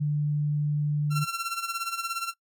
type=tone; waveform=sine; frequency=148 Hz; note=D3; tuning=14 cents sharp; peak=-23 dBFS; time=0-1.25 s; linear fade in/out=20 ms
type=tone with tremolo; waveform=sawtooth; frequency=1359 Hz; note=F6; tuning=48 cents flat; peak=-23 dBFS; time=1.1-2.34 s; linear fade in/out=50 ms; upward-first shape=sine; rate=17 Hz; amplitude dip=70%
effects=noise-tail reverb RT60 0.1 s tail -21 dB re dry